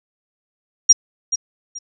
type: tone with echo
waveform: sine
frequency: 5700 Hz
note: F8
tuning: 34 cents sharp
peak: -4 dBFS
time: 0.89-0.93 s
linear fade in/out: 10 ms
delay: 430 ms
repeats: 2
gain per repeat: -12 dB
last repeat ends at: 1.79 s
effects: none